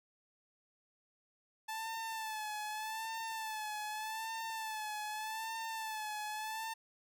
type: tone with vibrato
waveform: sawtooth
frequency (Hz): 874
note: A5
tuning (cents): -12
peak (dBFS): -35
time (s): 1.68-6.74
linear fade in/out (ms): 10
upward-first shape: sine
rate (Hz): 0.83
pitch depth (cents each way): 55
effects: none